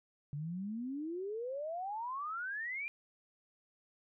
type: exponential sweep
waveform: sine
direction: up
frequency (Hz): 140 to 2425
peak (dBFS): -37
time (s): 0.33-2.88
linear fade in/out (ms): 0
effects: none